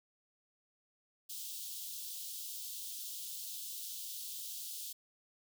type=high-pass noise; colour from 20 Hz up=white; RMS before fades=-44 dBFS; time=1.29-4.93 s; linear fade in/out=10 ms; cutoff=3100 Hz; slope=48 dB/octave; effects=none